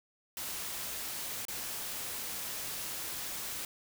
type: noise with dropouts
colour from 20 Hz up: white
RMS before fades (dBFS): -39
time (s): 0.37-3.65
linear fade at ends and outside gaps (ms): 1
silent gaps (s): 1.452-1.483
effects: none